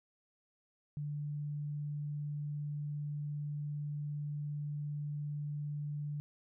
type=tone; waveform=sine; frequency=147.1 Hz; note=D3; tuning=3 cents sharp; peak=-36 dBFS; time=0.97-6.2 s; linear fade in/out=0 ms; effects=none